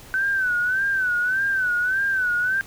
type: tone with vibrato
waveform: sine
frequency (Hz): 1518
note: F#6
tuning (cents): +44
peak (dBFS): -19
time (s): 0.14-2.61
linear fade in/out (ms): 0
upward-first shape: sine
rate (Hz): 1.7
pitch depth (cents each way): 96
effects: added 117 Hz sine -53 dBFS peak until 2.66 s + pink hiss -45 dBFS RMS until 2.66 s